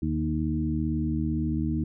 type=harmonic tone with a mistuned harmonic; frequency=78 Hz; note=D#2; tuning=5 cents sharp; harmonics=1 / 2 / 3 / 4; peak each=-30 / -30 / -30 / -30 dBFS; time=0.02-1.84 s; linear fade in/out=5 ms; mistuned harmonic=2; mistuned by=-28 cents; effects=none